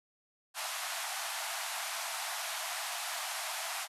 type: band-pass noise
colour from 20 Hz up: pink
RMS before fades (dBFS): -38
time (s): 0.54-3.88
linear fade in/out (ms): 50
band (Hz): 640 to 13000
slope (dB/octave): 96
effects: none